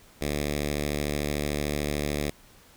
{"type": "tone with notch filter", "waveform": "5% pulse", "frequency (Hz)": 73.42, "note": "D2", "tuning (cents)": 0, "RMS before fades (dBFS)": -29, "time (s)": [0.21, 2.3], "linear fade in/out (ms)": 5, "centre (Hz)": 920, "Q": 0.99, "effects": ["pink hiss -55 dBFS RMS until 2.76 s"]}